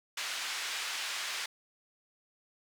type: band-pass noise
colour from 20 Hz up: pink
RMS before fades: -37 dBFS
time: 0.17-1.46 s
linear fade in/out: 5 ms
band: 1600 to 6400 Hz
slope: 12 dB/octave
effects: none